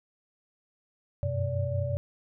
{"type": "tone cluster", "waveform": "sine", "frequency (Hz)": [93.8, 99.2, 126.1, 577], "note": ["F#2", "G2", "B2", "D5"], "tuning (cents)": [24, 21, 36, -31], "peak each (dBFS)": [-31, -35, -31, -33], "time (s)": [1.23, 1.97], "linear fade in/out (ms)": 0, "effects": []}